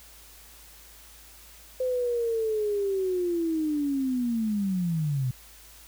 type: linear sweep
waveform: sine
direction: down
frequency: 515 to 123.1 Hz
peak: -24 dBFS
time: 1.8-5.31 s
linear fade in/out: 5 ms
effects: added 54 Hz sine -54 dBFS peak until 5.87 s + white hiss -51 dBFS RMS until 5.87 s